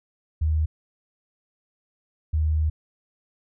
sine tone pair in turn, 77.9 / 77.61 Hz, D#2 / D#2, +3 / -4 cents, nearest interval unison, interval 7 cents, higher first, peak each -19 dBFS, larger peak neither, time 0.41-0.66 / 2.33-2.7 s, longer second, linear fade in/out 10 ms, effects none

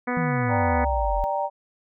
harmonic tone, 246.9 Hz, B3, in tune, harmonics 1 / 2 / 3 / 4 / 5 / 6 / 7 / 8 / 9, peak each -27 / -30 / -32 / -33 / -34 / -35 / -35 / -36 / -37 dBFS, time 0.07-0.85 s, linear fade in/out 10 ms
sine exponential sweep, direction down, 174.61 to 41.2 Hz, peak -24 dBFS, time 0.17-1.24 s, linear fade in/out 0 ms
sine chord, G minor, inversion second, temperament equal, 587.3 / 784 / 932.3 Hz, D5 / G5 / Bb5, 0 / 0 / 0 cents, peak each -27 dBFS, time 0.48-1.5 s, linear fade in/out 50 ms
effects none

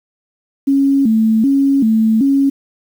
sine tone with vibrato, 246.9 Hz, B3, in tune, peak -9 dBFS, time 0.67-2.5 s, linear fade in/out 10 ms, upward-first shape square, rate 1.3 Hz, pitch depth 190 cents each way, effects 7-bit

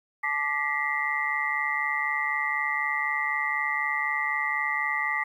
sine tone cluster, 863 / 1179 / 1936 / 2080 Hz, A5 / D6 / B6 / C7, -34 / +6 / -35 / -11 cents, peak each -33 / -32 / -28 / -30 dBFS, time 0.23-5.24 s, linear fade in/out 10 ms, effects 10-bit

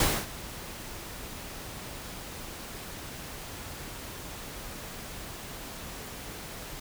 pink noise with ADSR envelope, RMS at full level -23 dBFS, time 0-6.8 s, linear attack 3 ms, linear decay 250 ms, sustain -18 dB, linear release 6 ms, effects none

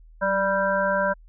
harmonic tone with a mistuned harmonic, 196 Hz, G3, in tune, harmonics 1 / 3 / 5 / 7 / 8, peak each -31 / -23 / -26 / -31 / -26 dBFS, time 0.21-1.14 s, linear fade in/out 20 ms, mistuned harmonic 1, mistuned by -44 cents, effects added 40 Hz sine -46 dBFS peak until 1.28 s

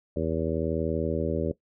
harmonic tone, 80.7 Hz, E2, 36 cents flat, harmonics 1 / 2 / 3 / 4 / 5 / 6 / 7, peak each -33 / -33 / -33 / -33 / -33 / -33 / -33 dBFS, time 0.16-1.52 s, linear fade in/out 5 ms, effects noise-tail reverb RT60 0.1 s tail -17 dB re dry

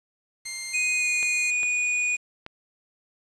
10% pulse tone, 2105 Hz, C7, 10 cents sharp, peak -22 dBFS, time 0.45-1.51 s, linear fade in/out 10 ms
square tone with pitch glide, 2489 to 2463 Hz, D#7 to D#7, 0 to -18 cents, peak -23 dBFS, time 0.73-2.17 s, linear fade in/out 20 ms, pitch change -18 cents, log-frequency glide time 0.97-1.08 s
clicks, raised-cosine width 0.3 ms, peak -21 dBFS, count 3, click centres 1.229 / 1.632 / 2.464 s
effects resampled to 22050 Hz + 8-bit

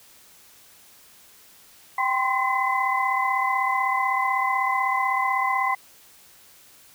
sine tone cluster, 783 / 1024 / 1060 / 2029 Hz, G5 / C6 / C6 / B6, -2 / -38 / +22 / +46 cents, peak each -26 dBFS, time 1.98-5.75 s, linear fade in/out 5 ms, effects white hiss -52 dBFS RMS until 6.94 s

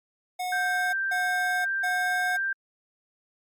square tone bursts, 729 Hz, F#5, 26 cents flat, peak -29 dBFS, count 3, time 0.39-2.37 s, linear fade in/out 10 ms, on 540 ms, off 180 ms
sine tone with pitch glide, 1568 to 1578 Hz, G6 to G6, 0 to +11 cents, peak -25 dBFS, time 0.52-2.53 s, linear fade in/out 5 ms, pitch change +11 cents, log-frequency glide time 0.64-1.86 s
effects AAC 64 kbps

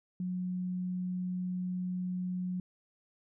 sine tone, 181.8 Hz, F#3, 30 cents flat, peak -32 dBFS, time 0.2-2.6 s, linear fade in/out 2 ms, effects none

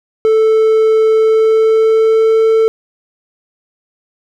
triangle tone with pitch glide, 440 to 445.1 Hz, A4 to A4, 0 to +20 cents, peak -5 dBFS, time 0.25-2.68 s, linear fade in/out 0 ms, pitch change +20 cents, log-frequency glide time 1.07-2.44 s, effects none

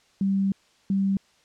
sine tone pair in turn, 195.1 / 195.1 Hz, G3 / G3, -8 / -8 cents, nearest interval unison, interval 0 cents, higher neither, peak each -20 dBFS, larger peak neither, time 0.21-0.52 / 0.9-1.17 s, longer first, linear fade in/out 2 ms, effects white hiss -61 dBFS RMS until 1.44 s + low-pass 6000 Hz 12 dB/octave

